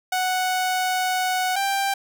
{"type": "tone pair in turn", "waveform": "sawtooth", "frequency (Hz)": [740, 788], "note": ["F#5", "G5"], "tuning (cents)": [0, 9], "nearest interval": "minor second", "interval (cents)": 109, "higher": "second", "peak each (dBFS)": -17, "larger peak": "neither", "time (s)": [[0.12, 1.56], [1.56, 1.94]], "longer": "first", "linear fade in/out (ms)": 5, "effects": []}